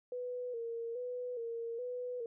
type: tone with vibrato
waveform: sine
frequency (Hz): 478.7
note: A#4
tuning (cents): +46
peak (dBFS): -37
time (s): 0.12-2.26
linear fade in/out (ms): 2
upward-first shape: square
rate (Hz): 1.2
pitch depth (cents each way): 58
effects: none